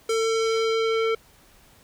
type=tone with low-pass filter sweep; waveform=square; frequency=449 Hz; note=A4; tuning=35 cents sharp; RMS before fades=-23 dBFS; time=0.09-1.15 s; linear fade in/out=5 ms; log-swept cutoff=8300 to 2600 Hz; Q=1.3; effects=pink hiss -55 dBFS RMS until 1.83 s